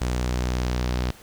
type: tone with low-pass filter sweep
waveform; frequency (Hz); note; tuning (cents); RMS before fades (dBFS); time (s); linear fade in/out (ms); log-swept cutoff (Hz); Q
sawtooth; 61.74; B1; 0; -25; 0.01-1.11; 5; 7800 to 4900; 1.6
effects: pink hiss -48 dBFS RMS until 1.22 s